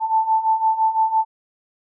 sine beating tone pair, 880 / 885.9 Hz, A5 / A5, 0 / +12 cents, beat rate 5.9 Hz, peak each -21 / -17 dBFS, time 0-1.25 s, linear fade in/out 50 ms, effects none

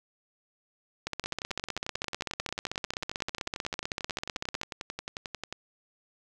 two click trains, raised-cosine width 0.2 ms, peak -18 / -14 dBFS, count 49 / 57, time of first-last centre 1.24-5.526 / 1.07-4.614 s, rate 11.2 / 15.8 Hz, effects none

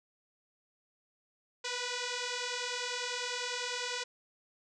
5% pulse beating tone pair, 486 / 496 Hz, B4 / B4, -28 / +7 cents, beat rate 10 Hz, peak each -26 / -25 dBFS, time 1.64-4.04 s, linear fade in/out 10 ms, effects resampled to 22050 Hz

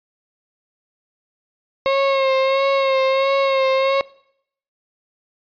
35% pulse tone with vibrato, 539 Hz, C#5, 49 cents flat, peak -13 dBFS, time 1.86-4.01 s, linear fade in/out 0 ms, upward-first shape sine, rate 1.5 Hz, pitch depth 32 cents each way, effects noise-tail reverb RT60 0.7 s tail -22 dB re dry + resampled to 11025 Hz

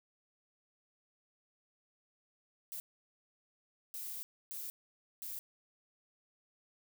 violet noise bursts at uneven times, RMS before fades -43 dBFS, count 4, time 2.72-2.8 / 3.94-4.23 / 4.51-4.7 / 5.22-5.39 s, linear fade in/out 0 ms, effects none

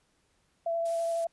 sine tone with vibrato, 670 Hz, E5, 28 cents sharp, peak -27 dBFS, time 0.66-1.27 s, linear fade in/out 5 ms, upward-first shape sine, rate 12 Hz, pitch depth 10 cents each way
blue noise, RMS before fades -45 dBFS, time 0.85-1.25 s, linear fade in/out 10 ms
effects pink hiss -71 dBFS RMS until 1.32 s + resampled to 24000 Hz

